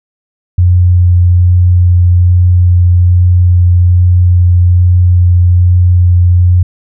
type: tone with vibrato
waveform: sine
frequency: 89 Hz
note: F2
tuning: 33 cents sharp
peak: -3 dBFS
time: 0.58-6.63 s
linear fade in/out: 5 ms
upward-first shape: sine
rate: 1.2 Hz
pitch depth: 9 cents each way
effects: none